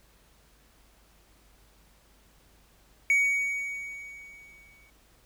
triangle tone with exponential decay, 2247 Hz, C#7, 23 cents sharp, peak -17 dBFS, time 3.1-4.9 s, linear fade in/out 1 ms, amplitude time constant 390 ms, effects added 50 Hz sine -62 dBFS peak until 5.25 s + pink hiss -62 dBFS RMS until 5.25 s

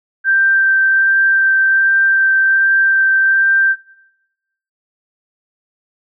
sine tone with vibrato, 1568 Hz, G6, in tune, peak -9 dBFS, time 0.24-3.76 s, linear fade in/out 50 ms, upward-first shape sine, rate 1.3 Hz, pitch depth 8 cents each way, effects noise-tail reverb RT60 1.0 s tail -23 dB re dry

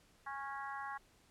harmonic tone with a mistuned harmonic, 275.4 Hz, C#4, 11 cents flat, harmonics 3 / 4 / 5 / 6 / 7, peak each -45 / -45 / -51 / -48 / -53 dBFS, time 0.26-0.98 s, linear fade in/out 10 ms, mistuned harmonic 5, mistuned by +22 cents, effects pink hiss -68 dBFS RMS until 1.3 s + low-pass 11000 Hz 12 dB/octave

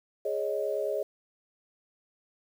sine chord, Ab suspended fourth, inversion none, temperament just, 415.3 / 553.7 / 623 Hz, Ab4 / Db5 / Eb5, 0 / -2 / +2 cents, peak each -32 dBFS, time 0.25-1.03 s, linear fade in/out 5 ms, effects 9-bit

